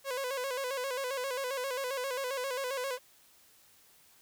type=tone with vibrato; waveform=sawtooth; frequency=523.3 Hz; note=C5; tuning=in tune; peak=-29 dBFS; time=0.04-2.99 s; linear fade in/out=50 ms; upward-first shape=square; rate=7.5 Hz; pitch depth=79 cents each way; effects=white hiss -62 dBFS RMS until 4.21 s